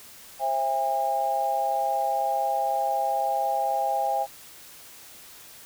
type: tone cluster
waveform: sine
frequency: 530 / 666 / 808 Hz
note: C5 / E5 / G#5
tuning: +22 / +18 / -48 cents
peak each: -32 / -29 / -24 dBFS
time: 0.39-4.27 s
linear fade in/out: 50 ms
effects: white hiss -47 dBFS RMS until 5.65 s